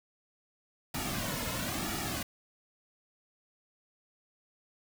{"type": "noise with flanger", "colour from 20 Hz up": "pink", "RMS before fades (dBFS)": -35, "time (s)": [0.94, 2.23], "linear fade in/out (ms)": 5, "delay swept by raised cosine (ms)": [1.9, 2.59], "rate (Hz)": 1, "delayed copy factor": -0.7, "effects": []}